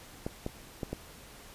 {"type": "clicks", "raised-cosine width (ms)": 2, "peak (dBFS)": -20, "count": 4, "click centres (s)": [0.265, 0.464, 0.832, 0.93], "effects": ["pink hiss -51 dBFS RMS until 1.54 s", "resampled to 32000 Hz"]}